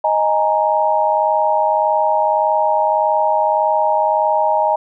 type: chord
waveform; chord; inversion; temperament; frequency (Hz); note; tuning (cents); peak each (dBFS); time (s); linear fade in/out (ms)
sine; D# suspended fourth; none; equal; 622.3 / 830.6 / 932.3; D#5 / G#5 / A#5; 0 / 0 / 0; -17; 0.04-4.76; 5
effects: none